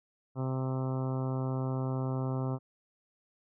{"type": "harmonic tone", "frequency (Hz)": 130.81, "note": "C3", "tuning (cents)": 0, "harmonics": [1, 2, 3, 4, 5, 6, 7, 8, 9, 10], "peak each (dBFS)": [-31, -37, -41, -43, -45, -47, -48, -49, -50, -51], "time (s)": [0.35, 2.59], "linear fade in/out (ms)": 50, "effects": []}